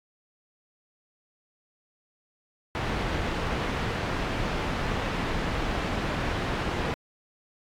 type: low-pass noise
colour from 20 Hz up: pink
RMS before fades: -29 dBFS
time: 2.75-6.94 s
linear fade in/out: 0 ms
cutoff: 2600 Hz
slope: 12 dB/octave
effects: AAC 64 kbps